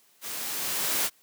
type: noise with level ramp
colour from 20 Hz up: white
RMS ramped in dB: -36 to -25 dBFS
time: 0.21-1.1 s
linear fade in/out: 50 ms
effects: white hiss -62 dBFS RMS until 1.22 s + high-pass 150 Hz 12 dB/octave